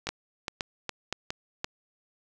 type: two click trains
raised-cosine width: 0.2 ms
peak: -14 / -12 dBFS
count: 4 / 4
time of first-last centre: 0.07-1.305 / 0.09-1.644 s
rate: 2.43 / 1.93 Hz
effects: none